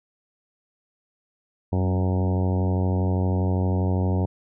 harmonic tone with a mistuned harmonic, 92.5 Hz, F#2, in tune, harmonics 1 / 2 / 3 / 4 / 5 / 6 / 7 / 8 / 9 / 10, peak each -21 / -27 / -31 / -33 / -35 / -37 / -38 / -39 / -40 / -41 dBFS, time 1.72-4.26 s, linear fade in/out 10 ms, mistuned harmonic 2, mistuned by +25 cents, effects none

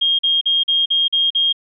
sine tone bursts, 3234 Hz, G#7, 47 cents flat, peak -13 dBFS, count 7, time 0.01-1.528 s, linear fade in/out 10 ms, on 180 ms, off 43 ms, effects none

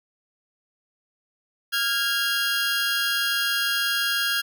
20% pulse tone pair together, 1396.9 / 1637.4 Hz, F6 / G#6, 0 / -25 cents, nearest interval minor third, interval 275 cents, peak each -21 / -19 dBFS, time 1.72-4.42 s, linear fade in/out 20 ms, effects none

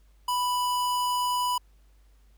square tone, 989 Hz, B5, 2 cents sharp, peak -25 dBFS, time 0.28-1.58 s, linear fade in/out 5 ms, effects added 50 Hz sine -55 dBFS peak until 2.37 s + pink hiss -69 dBFS RMS until 2.37 s

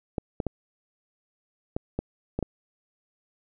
clicks, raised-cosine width 2 ms, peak -14 dBFS, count 7, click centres 0.182 / 0.402 / 0.467 / 1.765 / 1.99 / 2.39 / 2.427 s, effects none

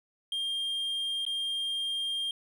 triangle tone with dropouts, 3205 Hz, G7, 38 cents sharp, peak -28 dBFS, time 0.32-2.31 s, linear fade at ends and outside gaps 2 ms, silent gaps 1.252-1.264 s, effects none

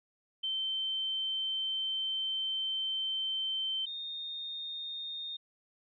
sine tone pair in turn, 3100 / 3671 Hz, G7 / A#7, -20 / -27 cents, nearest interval minor third, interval 293 cents, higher second, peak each -31 / -37 dBFS, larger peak first, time 0.43-3.86 / 3.86-5.37 s, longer first, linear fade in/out 10 ms, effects none

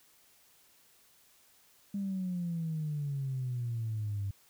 sine exponential sweep, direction down, 202.4 to 97.7 Hz, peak -31 dBFS, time 1.94-4.31 s, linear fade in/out 5 ms, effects tanh soft clip ceiling -27 dBFS + white hiss -64 dBFS RMS until 4.49 s

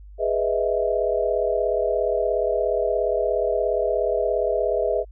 sine chord, E major seventh, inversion first, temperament equal, 415.3 / 493.9 / 622.3 / 659.3 Hz, G#4 / B4 / D#5 / E5, 0 / 0 / 0 / 0 cents, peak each -25 dBFS, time 0.18-5.05 s, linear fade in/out 50 ms, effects added 50 Hz sine -40 dBFS peak until 5.11 s

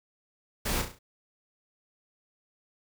pink noise with echo, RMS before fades -30 dBFS, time 0.65-0.82 s, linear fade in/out 10 ms, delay 34 ms, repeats 5, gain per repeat -6 dB, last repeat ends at 0.99 s, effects none

